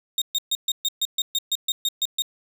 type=tone bursts; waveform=35% pulse; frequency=3700 Hz; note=A#7; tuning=14 cents flat; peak=-18 dBFS; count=13; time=0.18-2.221 s; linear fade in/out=2 ms; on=37 ms; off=130 ms; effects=none